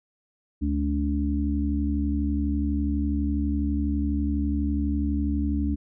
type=harmonic tone; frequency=72.1 Hz; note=D2; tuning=31 cents flat; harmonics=1 / 3 / 4; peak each=-25 / -29 / -27 dBFS; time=0.61-5.76 s; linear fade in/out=20 ms; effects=none

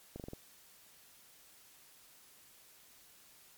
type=slowing click train; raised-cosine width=2 ms; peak=-30 dBFS; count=5; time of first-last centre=0.16-0.334 s; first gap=38 ms; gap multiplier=1.09; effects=white hiss -61 dBFS RMS until 3.57 s + MP3 96 kbps

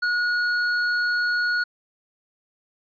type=tone with hard clipping; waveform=sine; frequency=1451 Hz; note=F#6; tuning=34 cents flat; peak=-22 dBFS; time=0.02-1.64 s; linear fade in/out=10 ms; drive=12 dB; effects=resampled to 11025 Hz

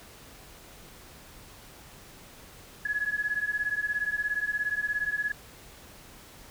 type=beating tone pair; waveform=sine; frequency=1682 / 1699 Hz; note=G#6 / G#6; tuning=+22 / +39 cents; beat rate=17 Hz; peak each=-30 dBFS; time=2.85-5.32 s; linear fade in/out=5 ms; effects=pink hiss -50 dBFS RMS until 6.5 s

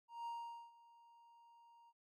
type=tone with ADSR envelope; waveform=triangle; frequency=935 Hz; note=A#5; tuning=5 cents sharp; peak=-40 dBFS; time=0.08-1.93 s; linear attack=180 ms; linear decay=450 ms; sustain=-21 dB; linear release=43 ms; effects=noise-tail reverb RT60 0.1 s tail -23 dB re dry

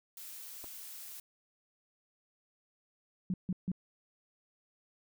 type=noise; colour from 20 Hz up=blue; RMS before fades=-47 dBFS; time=0.17-1.2 s; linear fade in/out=2 ms
type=clicks; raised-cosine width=1 ms; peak=-37 dBFS; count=2; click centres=0.641 / 0.644 s
type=tone bursts; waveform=sine; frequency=184 Hz; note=F#3; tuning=9 cents flat; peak=-30 dBFS; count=3; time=3.3-3.717 s; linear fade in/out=2 ms; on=39 ms; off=150 ms
effects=none

